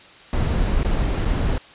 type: noise with dropouts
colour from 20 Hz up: brown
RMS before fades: -20 dBFS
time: 0.33-1.58 s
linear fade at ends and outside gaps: 1 ms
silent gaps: 0.832-0.847 / 1.25-1.254 s
effects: white hiss -45 dBFS RMS until 1.74 s + resampled to 8000 Hz